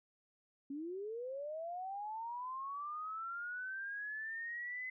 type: linear sweep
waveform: sine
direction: up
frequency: 269 to 2041 Hz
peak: -40 dBFS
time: 0.7-4.9 s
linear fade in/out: 5 ms
effects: none